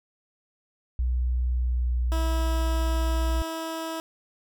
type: tone with pitch glide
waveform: sine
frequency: 61.74 to 59.46 Hz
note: B1 to A#1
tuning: 0 to +35 cents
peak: -22 dBFS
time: 0.99-3.42 s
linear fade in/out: 0 ms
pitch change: -65 cents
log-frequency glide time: 1.5-2.66 s
type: tone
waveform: 15% pulse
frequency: 324.7 Hz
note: E4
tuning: 26 cents flat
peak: -24 dBFS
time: 2.12-4 s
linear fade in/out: 0 ms
effects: none